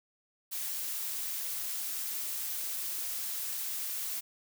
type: noise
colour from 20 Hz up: blue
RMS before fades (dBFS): -36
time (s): 0.51-4.21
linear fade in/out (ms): 20
effects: none